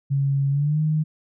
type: tone with pitch glide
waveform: sine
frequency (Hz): 138.59 to 154.67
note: C#3 to D#3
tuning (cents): 0 to -10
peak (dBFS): -18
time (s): 0.1-1.04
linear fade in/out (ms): 20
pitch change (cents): +190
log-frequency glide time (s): 0.5-0.8
effects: none